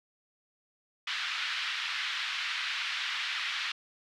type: band-pass noise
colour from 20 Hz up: white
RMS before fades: -34 dBFS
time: 1.07-3.72 s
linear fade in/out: 5 ms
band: 1300 to 3700 Hz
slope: 24 dB/octave
effects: none